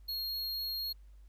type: tone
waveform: square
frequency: 4276 Hz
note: C8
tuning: 37 cents sharp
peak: -35 dBFS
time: 0.08-0.93 s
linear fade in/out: 10 ms
effects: added 50 Hz sine -52 dBFS peak until 1.28 s + pink hiss -75 dBFS RMS until 1.28 s